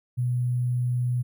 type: tone with sample-and-hold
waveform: sine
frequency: 123.47 Hz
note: B2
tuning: in tune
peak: -22 dBFS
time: 0.17-1.23 s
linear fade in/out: 20 ms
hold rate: 11025 Hz
effects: none